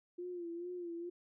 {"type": "tone with vibrato", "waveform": "sine", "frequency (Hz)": 348.2, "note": "F4", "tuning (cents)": -5, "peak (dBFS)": -40, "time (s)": [0.18, 1.1], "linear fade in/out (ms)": 10, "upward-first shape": "sine", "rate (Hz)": 2.3, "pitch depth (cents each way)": 58, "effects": []}